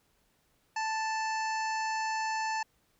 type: harmonic tone with a mistuned harmonic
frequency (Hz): 880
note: A5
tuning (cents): 0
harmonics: 1 / 2 / 3 / 5 / 6 / 7 / 8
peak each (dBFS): -31 / -37 / -41 / -45 / -47 / -48 / -49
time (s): 0.76-2.63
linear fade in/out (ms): 5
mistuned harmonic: 8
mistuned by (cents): +28
effects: pink hiss -71 dBFS RMS until 2.99 s